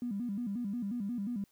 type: tone with vibrato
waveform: triangle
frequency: 220 Hz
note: A3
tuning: in tune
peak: -29 dBFS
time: 0.02-1.44 s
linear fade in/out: 2 ms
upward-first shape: square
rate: 5.6 Hz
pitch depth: 170 cents each way
effects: tanh soft clip ceiling -31 dBFS + white hiss -71 dBFS RMS until 1.51 s